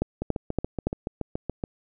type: two click trains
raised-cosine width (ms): 2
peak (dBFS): -10 / -15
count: 4 / 11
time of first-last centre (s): 0.02-0.87 / 0.22-1.638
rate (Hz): 3.53 / 7.05
effects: none